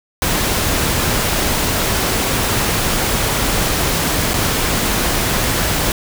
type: noise with dropouts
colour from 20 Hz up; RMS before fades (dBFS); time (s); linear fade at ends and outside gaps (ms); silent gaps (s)
pink; -17; 0.22-5.92; 1; 4.335-4.34
effects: none